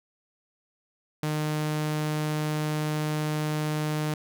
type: tone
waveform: sawtooth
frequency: 152.6 Hz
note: D#3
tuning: 33 cents flat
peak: -22 dBFS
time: 1.23-4.14 s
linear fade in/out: 2 ms
effects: none